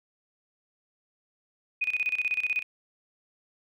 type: tone with tremolo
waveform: sine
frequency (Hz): 2489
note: D#7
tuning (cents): 0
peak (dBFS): -23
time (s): 1.81-2.63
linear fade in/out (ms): 10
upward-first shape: square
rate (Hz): 16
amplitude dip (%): 80
effects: none